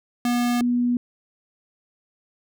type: tone pair in turn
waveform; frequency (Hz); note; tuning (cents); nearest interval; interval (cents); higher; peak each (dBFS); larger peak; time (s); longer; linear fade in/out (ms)
square / sine; 242 / 243.4; B3 / B3; -35 / -25; unison; 10; second; -20 / -18; second; 0.25-0.61 / 0.61-0.97; neither; 2
effects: none